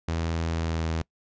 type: tone with pitch glide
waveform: sawtooth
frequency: 82.41 to 81.13 Hz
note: E2 to E2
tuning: 0 to -27 cents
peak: -22 dBFS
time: 0.08-1.02 s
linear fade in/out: 5 ms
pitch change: -27 cents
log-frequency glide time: 0.52-0.87 s
effects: noise-tail reverb RT60 0.1 s tail -25 dB re dry + resampled to 16000 Hz